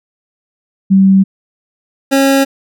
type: tone pair in turn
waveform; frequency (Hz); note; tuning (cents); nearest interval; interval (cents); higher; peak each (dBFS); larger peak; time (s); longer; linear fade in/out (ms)
sine / 25% pulse; 192.8 / 272.7; G3 / C#4; -28 / -28; tritone; 600; second; -4; neither; 0.9-1.24 / 2.11-2.45; neither; 20
effects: none